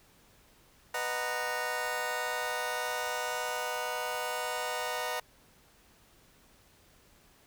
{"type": "chord", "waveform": "20% pulse", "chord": "B major seventh", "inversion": "none", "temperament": "just", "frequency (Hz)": [493.9, 617.4, 740.8, 926], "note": ["B4", "D#5", "F#5", "A#5"], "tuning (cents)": [0, -14, 2, -12], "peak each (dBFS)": -33, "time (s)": [0.94, 5.2], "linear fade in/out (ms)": 5, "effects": ["pink hiss -62 dBFS RMS until 7.46 s"]}